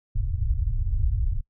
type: low-pass noise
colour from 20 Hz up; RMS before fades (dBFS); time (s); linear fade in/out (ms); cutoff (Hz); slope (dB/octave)
pink; -24; 0.15-1.41; 10; 110; 48
effects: noise-tail reverb RT60 0.1 s tail -22 dB re dry